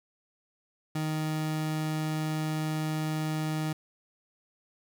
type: tone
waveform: 30% pulse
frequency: 155.56 Hz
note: D#3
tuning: in tune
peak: -26 dBFS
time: 0.95-3.73 s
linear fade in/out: 5 ms
effects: none